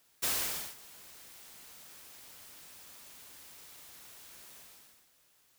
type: noise with ADSR envelope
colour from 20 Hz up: white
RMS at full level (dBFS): -30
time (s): 0.22-5.11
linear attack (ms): 18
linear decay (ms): 510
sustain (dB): -23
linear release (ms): 550
effects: white hiss -68 dBFS RMS until 5.58 s